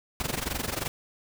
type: noise with amplitude modulation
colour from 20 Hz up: pink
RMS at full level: -28 dBFS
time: 0.2-0.88 s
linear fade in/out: 0 ms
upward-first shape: sine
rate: 22.9 Hz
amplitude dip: 85%
effects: none